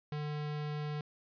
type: tone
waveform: square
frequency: 149.3 Hz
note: D3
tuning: 29 cents sharp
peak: -36 dBFS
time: 0.12-1.01 s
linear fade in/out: 2 ms
effects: resampled to 11025 Hz